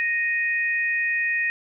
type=tone pair together; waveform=sine; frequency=1864.7 / 2486 Hz; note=A#6 / D#7; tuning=0 / -2 cents; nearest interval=perfect fourth; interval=498 cents; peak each=-22 / -26 dBFS; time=0-1.5 s; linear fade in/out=0 ms; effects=none